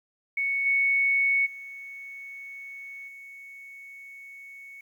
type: tone with level steps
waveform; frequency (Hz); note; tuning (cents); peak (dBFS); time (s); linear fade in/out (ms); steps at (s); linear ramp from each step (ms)
sine; 2217; C#7; 0; -24 / -20 / -38 / -42; 0.37-4.81; 5; 0.65 / 1.45 / 3.07; 20
effects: 10-bit